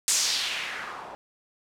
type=noise with low-pass filter sweep; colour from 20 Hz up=blue; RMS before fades=-29 dBFS; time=0.08-1.15 s; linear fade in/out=0 ms; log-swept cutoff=7800 to 730 Hz; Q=2; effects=none